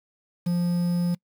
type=tone with quantisation; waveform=triangle; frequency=174.7 Hz; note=F3; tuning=1 cent sharp; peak=-19 dBFS; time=0.46-1.15 s; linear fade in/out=10 ms; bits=7; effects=noise-tail reverb RT60 0.1 s tail -25 dB re dry